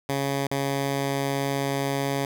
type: tone with dropouts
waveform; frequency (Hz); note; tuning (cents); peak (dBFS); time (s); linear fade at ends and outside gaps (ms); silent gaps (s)
10% pulse; 138.59; C#3; 0; -16; 0.09-2.25; 2; 0.47-0.514
effects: none